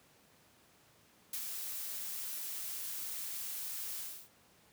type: noise with ADSR envelope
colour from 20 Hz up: blue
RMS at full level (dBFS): -38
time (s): 1.33-4.29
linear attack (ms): 5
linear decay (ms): 71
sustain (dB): -3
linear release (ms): 300
effects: pink hiss -65 dBFS RMS until 4.72 s + high-pass 100 Hz 12 dB/octave